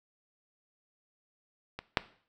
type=clicks; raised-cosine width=0.3 ms; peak=-22 / -7 dBFS; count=2; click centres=1.79 / 1.972 s; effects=noise-tail reverb RT60 0.5 s tail -17 dB re dry